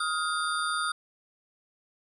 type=tone cluster; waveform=sine; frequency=1257 / 1416 / 3641 / 4745 / 9220 Hz; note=D#6 / F6 / A#7 / D8 / D9; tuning=+17 / +23 / -41 / +17 / -33 cents; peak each=-30 / -31 / -36 / -39 / -38 dBFS; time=0-0.92 s; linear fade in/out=5 ms; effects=10-bit